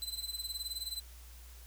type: tone with tremolo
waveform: sawtooth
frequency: 4039 Hz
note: B7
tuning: 38 cents sharp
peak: -32 dBFS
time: 0.02-1 s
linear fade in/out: 0 ms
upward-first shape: sine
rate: 19 Hz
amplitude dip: 80%
effects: added 60 Hz sine -50 dBFS peak until 1.66 s + white hiss -58 dBFS RMS until 1.66 s